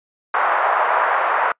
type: band-pass noise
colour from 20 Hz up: white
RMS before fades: -18 dBFS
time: 0.34-1.52 s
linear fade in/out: 2 ms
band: 630 to 1400 Hz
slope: 24 dB/octave
effects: noise-tail reverb RT60 0.1 s tail -26 dB re dry + resampled to 8000 Hz